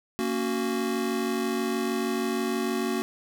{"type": "chord", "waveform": "square", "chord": "F# major", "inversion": "first", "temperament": "just", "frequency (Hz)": [231.2, 277.5, 370], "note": ["A#3", "C#4", "F#4"], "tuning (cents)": [-14, 2, 0], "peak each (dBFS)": [-30, -33, -30], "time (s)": [0.19, 3.02], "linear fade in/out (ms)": 0, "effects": []}